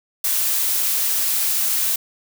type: noise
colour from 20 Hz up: blue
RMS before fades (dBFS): -20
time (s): 0.24-1.96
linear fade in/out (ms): 5
effects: none